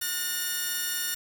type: tone pair together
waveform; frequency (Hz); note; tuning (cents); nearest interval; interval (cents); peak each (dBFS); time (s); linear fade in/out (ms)
5% pulse; 1447.2 / 1815; F#6 / A#6; -39 / -47; major third; 392; -20; 0.01-1.15; 10
effects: 7-bit